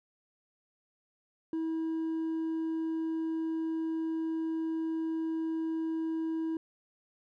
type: tone with hard clipping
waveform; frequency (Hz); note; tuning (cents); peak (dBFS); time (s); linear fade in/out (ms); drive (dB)
sine; 323.1; E4; -35; -31; 1.53-6.57; 2; 2
effects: none